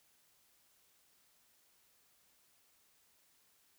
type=silence; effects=white hiss -71 dBFS RMS until 3.78 s